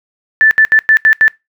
sine tone bursts at uneven times, 1759 Hz, A6, 1 cent flat, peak -4 dBFS, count 6, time 0.41-0.51 / 0.58-0.65 / 0.72-0.79 / 0.89-0.97 / 1.05-1.13 / 1.21-1.28 s, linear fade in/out 0 ms, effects noise-tail reverb RT60 0.2 s tail -23 dB re dry

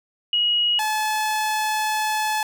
sine / sawtooth tone pair in turn, 2898 / 860.6 Hz, F#7 / A5, -37 / -39 cents, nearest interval octave + major sixth, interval 2102 cents, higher first, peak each -17 dBFS, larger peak neither, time 0.33-0.79 / 0.79-2.43 s, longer second, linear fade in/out 2 ms, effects none

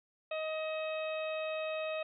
harmonic tone with a mistuned harmonic, 628 Hz, D#5, 16 cents sharp, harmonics 1 / 2 / 3 / 4 / 5 / 6, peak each -35 / -45 / -51 / -42 / -55 / -50 dBFS, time 0.31-2.03 s, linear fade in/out 5 ms, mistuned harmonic 4, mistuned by +32 cents, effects none

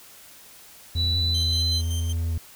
triangle tone with vibrato, 82.41 Hz, E2, in tune, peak -21 dBFS, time 0.95-2.38 s, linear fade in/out 5 ms, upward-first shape square, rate 1.1 Hz, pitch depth 14 cents each way
sine tone with pitch glide, 3951 to 4050 Hz, B7 to B7, 0 to +43 cents, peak -23 dBFS, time 0.95-1.82 s, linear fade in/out 50 ms, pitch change +43 cents, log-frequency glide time 1.09-1.64 s
20% pulse tone with tremolo, 3136 Hz, G7, in tune, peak -28 dBFS, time 1.34-2.13 s, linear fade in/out 10 ms, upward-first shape square, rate 5.3 Hz, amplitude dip 55%
effects white hiss -48 dBFS RMS until 2.55 s

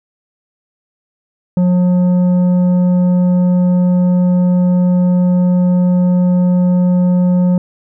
sine tone with tanh clipping, 179.7 Hz, F3, 50 cents sharp, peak -10 dBFS, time 1.57-7.58 s, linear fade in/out 2 ms, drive 8 dB, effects none

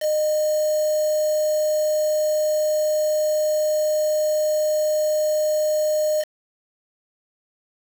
sine tone with quantisation, 612 Hz, D#5, 29 cents flat, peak -18 dBFS, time 0-6.25 s, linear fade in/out 50 ms, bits 5, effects none

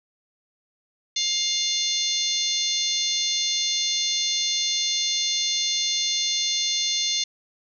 harmonic tone with a mistuned harmonic, 705 Hz, F5, 16 cents sharp, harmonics 3 / 4 / 5 / 6 / 7 / 8 / 9, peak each -35 / -34 / -26 / -27 / -35 / -34 / -28 dBFS, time 1.16-7.24 s, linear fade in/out 5 ms, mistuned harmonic 8, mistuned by -17 cents, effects none

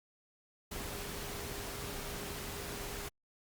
sine tone in noise, 405.5 Hz, G#4, 41 cents flat, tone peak -49 dBFS, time 0.71-3.09 s, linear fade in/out 10 ms, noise pink, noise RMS -42 dBFS, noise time 0.71-3.09 s, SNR -10 dB, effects Opus 48 kbps

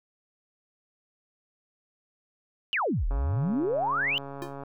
sine exponential two-way sweep, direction down then up, 3128 to 35.52 to 3128 Hz, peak -24 dBFS, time 2.73-4.18 s, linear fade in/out 0 ms, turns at 3.07 s
click train, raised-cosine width 1 ms, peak -26 dBFS, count 213, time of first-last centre 3.11-4.635 s, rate 139 Hz
square tone with exponential decay, 349.2 Hz, F4, in tune, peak -31 dBFS, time 4.42-4.56 s, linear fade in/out 0 ms, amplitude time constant 30 ms
effects none

